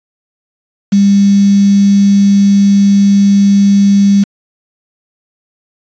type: tone with quantisation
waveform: sine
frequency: 199.7 Hz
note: G3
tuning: 32 cents sharp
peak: -4 dBFS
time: 0.92-4.24 s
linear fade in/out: 10 ms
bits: 4
effects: resampled to 16000 Hz